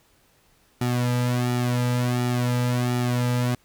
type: tone with flanger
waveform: sawtooth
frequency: 123 Hz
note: B2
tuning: 7 cents flat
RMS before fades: -23 dBFS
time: 0.81-3.55 s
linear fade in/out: 5 ms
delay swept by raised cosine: 1.9 to 2.81 ms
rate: 1.4 Hz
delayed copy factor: -0.9
effects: pink hiss -61 dBFS RMS until 3.64 s